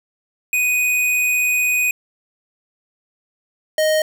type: tone pair in turn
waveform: square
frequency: 2489 / 622.2 Hz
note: D#7 / D#5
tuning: 0 / 0 cents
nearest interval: 2 octaves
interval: 2400 cents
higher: first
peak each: -16 / -15 dBFS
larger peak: second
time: 0.53-1.91 / 3.78-4.02 s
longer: first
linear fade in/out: 2 ms
effects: none